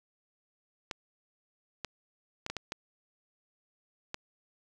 clicks, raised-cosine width 0.2 ms, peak -18 dBFS, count 7, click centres 0.912 / 1.847 / 2.464 / 2.5 / 2.567 / 2.721 / 4.144 s, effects none

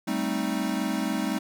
square chord, A half-diminished seventh, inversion third, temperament equal, 196 / 220 / 261.6 / 311.1 Hz, G3 / A3 / C4 / Eb4, 0 / 0 / 0 / 0 cents, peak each -32 dBFS, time 0.07-1.39 s, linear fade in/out 10 ms, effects none

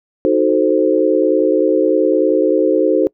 sine chord, D# diminished seventh, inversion none, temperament equal, 311.1 / 370 / 440 / 523.3 Hz, D#4 / F#4 / A4 / C5, 0 / 0 / 0 / 0 cents, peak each -16 dBFS, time 0.25-3.07 s, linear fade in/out 0 ms, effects noise-tail reverb RT60 0.1 s tail -24 dB re dry

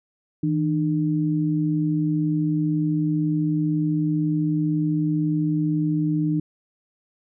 sine tone pair together, 160 / 302 Hz, D#3 / D4, +49 / +48 cents, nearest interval major seventh, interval 1099 cents, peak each -22 dBFS, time 0.43-6.4 s, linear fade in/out 5 ms, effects none

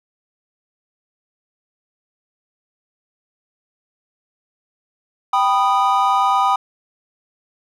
triangle chord, G augmented, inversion none, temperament equal with one note detuned, 784 / 987.8 / 1238.1 Hz, G5 / B5 / D#6, 0 / 0 / -9 cents, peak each -16 dBFS, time 5.33-6.56 s, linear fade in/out 5 ms, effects none

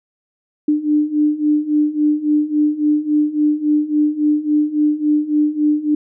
sine beating tone pair, 297.5 / 301.1 Hz, D4 / D4, +22 / +43 cents, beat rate 3.6 Hz, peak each -18 / -15 dBFS, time 0.68-5.95 s, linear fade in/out 5 ms, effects none

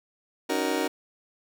30% pulse chord, D# minor seventh, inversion third, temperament just, 280 / 311.1 / 373.4 / 466.7 Hz, C#4 / D#4 / F#4 / A#4, +18 / 0 / +16 / +2 cents, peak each -28 dBFS, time 0.49-0.88 s, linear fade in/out 10 ms, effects none

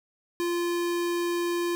square tone, 346.4 Hz, F4, 14 cents flat, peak -26 dBFS, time 0.4-1.75 s, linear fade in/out 0 ms, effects none

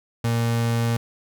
35% pulse tone, 116.54 Hz, A#2, in tune, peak -18 dBFS, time 0.24-0.97 s, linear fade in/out 5 ms, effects none

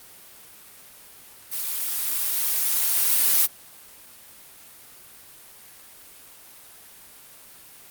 blue noise with level ramp, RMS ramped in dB -29 to -18 dBFS, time 1.51-3.47 s, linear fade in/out 20 ms, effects white hiss -47 dBFS RMS until 7.9 s + Opus 32 kbps

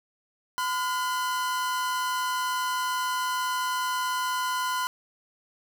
45% pulse tone pair together, 1011.9 / 1430 Hz, B5 / F6, +42 / +41 cents, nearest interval tritone, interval 599 cents, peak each -27 / -32 dBFS, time 0.58-4.87 s, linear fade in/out 0 ms, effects none

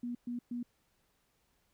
sine tone bursts, 241.5 Hz, B3, 39 cents flat, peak -35 dBFS, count 3, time 0.03-0.63 s, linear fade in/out 5 ms, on 120 ms, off 120 ms, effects pink hiss -75 dBFS RMS until 1.73 s

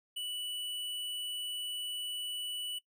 sine tone with tanh clipping, 2960 Hz, F#7, in tune, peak -37 dBFS, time 0.16-2.79 s, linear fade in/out 10 ms, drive 16 dB, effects noise-tail reverb RT60 0.1 s tail -19 dB re dry

